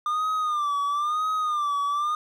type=tone with vibrato; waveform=triangle; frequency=1200 Hz; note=D6; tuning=37 cents sharp; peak=-21 dBFS; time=0.06-2.15 s; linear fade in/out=2 ms; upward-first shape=sine; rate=1 Hz; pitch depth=91 cents each way; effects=none